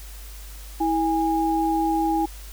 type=tone pair together; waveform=sine; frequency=325 / 820 Hz; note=E4 / G#5; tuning=-24 / -22 cents; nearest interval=octave + major third; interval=1602 cents; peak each=-22 dBFS; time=0.8-2.26 s; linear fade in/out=10 ms; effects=added 50 Hz sine -37 dBFS peak until 2.52 s + white hiss -45 dBFS RMS until 2.52 s